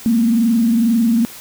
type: tone with frequency modulation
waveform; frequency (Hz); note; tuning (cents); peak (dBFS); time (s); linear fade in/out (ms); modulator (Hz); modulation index
sine; 230; A#3; -23; -11; 0.06-1.25; 0; 22.2; 0.61
effects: white hiss -36 dBFS RMS until 1.4 s